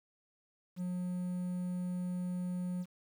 triangle tone, 180 Hz, F#3, 47 cents flat, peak -32 dBFS, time 0.76-2.86 s, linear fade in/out 50 ms, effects 10-bit

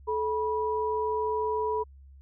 sine tone pair together, 433.2 / 974 Hz, A4 / B5, -27 / -24 cents, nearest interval octave + major second, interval 1403 cents, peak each -28 / -29 dBFS, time 0.07-1.84 s, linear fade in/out 20 ms, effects added 68 Hz sine -48 dBFS peak until 2.21 s

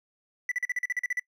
triangle tone bursts, 1976 Hz, B6, in tune, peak -24 dBFS, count 11, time 0.49-1.196 s, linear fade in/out 2 ms, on 26 ms, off 42 ms, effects noise-tail reverb RT60 0.1 s tail -23 dB re dry

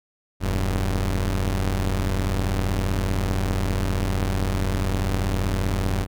sawtooth tone pair together, 40.36 / 96 Hz, E1 / G2, -36 / -36 cents, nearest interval octave + minor third, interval 1500 cents, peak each -20 dBFS, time 0.4-6.07 s, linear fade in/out 50 ms, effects none

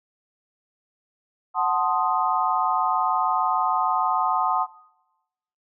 sine chord, F# diminished seventh, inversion none, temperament equal, 740 / 880 / 1046.5 / 1244.5 Hz, F#5 / A5 / C6 / Eb6, 0 / 0 / 0 / 0 cents, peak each -25 dBFS, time 1.54-4.67 s, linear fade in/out 50 ms, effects noise-tail reverb RT60 1.0 s tail -21 dB re dry

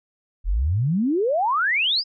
sine exponential sweep, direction up, 38.34 to 5200 Hz, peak -18 dBFS, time 0.44-2.04 s, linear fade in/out 50 ms, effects none

